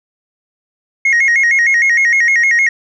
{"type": "tone with vibrato", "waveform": "sine", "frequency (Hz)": 2013, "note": "B6", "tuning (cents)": 33, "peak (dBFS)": -6, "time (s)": [1.05, 2.69], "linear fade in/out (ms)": 5, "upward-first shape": "square", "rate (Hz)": 6.5, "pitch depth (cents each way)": 120, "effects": ["tanh soft clip ceiling -7 dBFS"]}